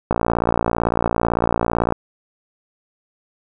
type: click train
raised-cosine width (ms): 1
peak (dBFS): -3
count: 106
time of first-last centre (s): 0.11-1.923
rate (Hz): 57.9
effects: none